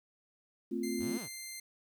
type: chord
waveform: sine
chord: F major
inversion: first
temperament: equal with one note detuned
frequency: 225 / 261.6 / 349.2 Hz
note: A3 / C4 / F4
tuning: +39 / 0 / 0 cents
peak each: -37 dBFS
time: 0.71-1.18 s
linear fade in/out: 10 ms
type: tone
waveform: 10% pulse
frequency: 2089 Hz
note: C7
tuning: 3 cents flat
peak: -33 dBFS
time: 0.83-1.6 s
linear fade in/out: 5 ms
type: linear two-way sweep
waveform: sawtooth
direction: up then down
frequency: 41.2 to 259.5 to 79.5 Hz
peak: -39 dBFS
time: 0.98-1.29 s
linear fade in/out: 50 ms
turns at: 1.19 s
effects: 11-bit